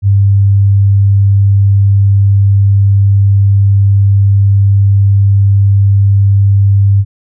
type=tone; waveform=sine; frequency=99.4 Hz; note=G2; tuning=25 cents sharp; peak=-4 dBFS; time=0.02-7.05 s; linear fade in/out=50 ms; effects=none